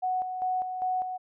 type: tone with tremolo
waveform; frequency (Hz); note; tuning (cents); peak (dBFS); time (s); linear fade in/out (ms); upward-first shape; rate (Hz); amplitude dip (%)
sine; 740; F#5; 0; -25; 0.02-1.18; 20; square; 2.5; 50
effects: none